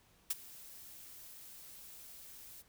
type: noise with ADSR envelope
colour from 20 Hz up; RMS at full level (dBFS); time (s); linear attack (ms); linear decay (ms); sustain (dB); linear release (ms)
blue; -32; 0.3-2.63; 6; 30; -21; 28
effects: pink hiss -68 dBFS RMS until 2.68 s